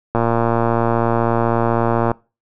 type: click train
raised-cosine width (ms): 1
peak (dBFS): -3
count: 229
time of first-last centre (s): 0.15-2.116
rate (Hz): 116
effects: noise-tail reverb RT60 0.3 s tail -23 dB re dry